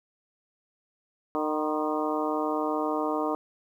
harmonic tone with a mistuned harmonic, 152.9 Hz, D#3, 30 cents flat, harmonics 2 / 3 / 4 / 5 / 6 / 7 / 8, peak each -30 / -32 / -33 / -34 / -35 / -35 / -36 dBFS, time 1.35-3.35 s, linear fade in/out 0 ms, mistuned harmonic 6, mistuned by +62 cents, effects 10-bit

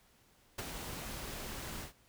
pink noise with ADSR envelope, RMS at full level -37 dBFS, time 0.58-1.93 s, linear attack 9 ms, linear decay 22 ms, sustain -6 dB, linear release 120 ms, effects pink hiss -67 dBFS RMS until 2.08 s

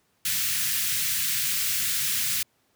white band-stop noise, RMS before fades -26 dBFS, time 0.25-2.43 s, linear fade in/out 5 ms, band 170 to 1600 Hz, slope 24 dB/octave, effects pink hiss -68 dBFS RMS until 2.75 s + high-pass 100 Hz 12 dB/octave

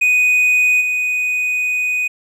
triangle tone with level steps, 2489 Hz, D#7, in tune, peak -9 / -14 dBFS, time 0.01-2.08 s, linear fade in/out 10 ms, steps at 0.8 s, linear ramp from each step 20 ms, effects none

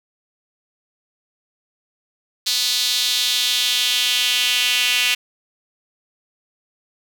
sawtooth tone with high-pass filter sweep, 246.9 Hz, B3, in tune, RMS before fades -19 dBFS, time 2.46-5.15 s, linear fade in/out 10 ms, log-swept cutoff 4100 to 2700 Hz, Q 3.2, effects none

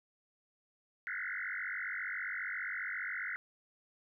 sine tone with frequency modulation, 1760 Hz, A6, in tune, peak -36 dBFS, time 1.07-3.36 s, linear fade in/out 0 ms, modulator 47.4 Hz, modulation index 7.2, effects none

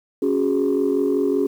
sine chord, C# suspended fourth, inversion none, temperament equal, 277.2 / 370 / 415.3 Hz, C#4 / F#4 / G#4, 0 / 0 / 0 cents, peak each -20 / -21 / -20 dBFS, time 0.22-1.47 s, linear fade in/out 5 ms, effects tanh soft clip ceiling -11 dBFS + 8-bit

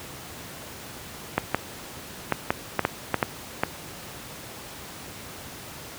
clicks, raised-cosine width 0.5 ms, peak -5 dBFS, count 9, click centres 1.38 / 1.546 / 2.323 / 2.505 / 2.793 / 2.851 / 3.143 / 3.228 / 3.635 s, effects pink hiss -40 dBFS RMS until 5.98 s + high-pass 80 Hz 12 dB/octave

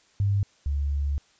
sine tone pair in turn, 100 / 71.08 Hz, G2 / C#2, +35 / +44 cents, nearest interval tritone, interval 591 cents, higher first, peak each -20 / -23 dBFS, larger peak first, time 0.2-0.43 / 0.66-1.18 s, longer second, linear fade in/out 0 ms, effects white hiss -61 dBFS RMS until 1.39 s + resampled to 16000 Hz

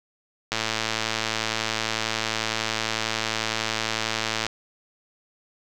click train, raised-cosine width 0.2 ms, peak -7 dBFS, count 439, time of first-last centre 0.52-4.466 s, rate 111 Hz, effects none

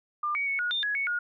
sine tone with pitch steps, 1198 / 2251 / 2212 / 1448 / 3610 / 1675 / 2216 / 1435 Hz, D6 / C#7 / C#7 / F#6 / A7 / G#6 / C#7 / F6, +34 / +26 / -4 / -38 / +44 / +14 / -1 / +47 cents, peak -26 dBFS, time 0.23-1.19 s, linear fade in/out 5 ms, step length 120 ms, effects none

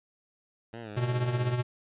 10% pulse tone with vibrato, 110.3 Hz, A2, 5 cents sharp, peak -31 dBFS, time 0.73-1.53 s, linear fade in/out 5 ms, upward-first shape sine, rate 3.9 Hz, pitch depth 110 cents each way
square tone with tremolo, 123.1 Hz, B2, 5 cents flat, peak -24 dBFS, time 0.96-1.63 s, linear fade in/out 20 ms, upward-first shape triangle, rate 16 Hz, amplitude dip 65%
effects resampled to 8000 Hz

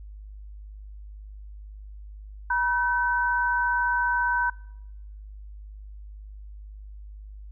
sine tone pair together, 965.6 / 1528 Hz, B5 / G6, -39 / -45 cents, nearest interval minor sixth, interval 794 cents, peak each -24 dBFS, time 2.5-4.5 s, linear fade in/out 5 ms, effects noise-tail reverb RT60 0.9 s tail -25 dB re dry + added 51 Hz sine -39 dBFS peak until 7.51 s

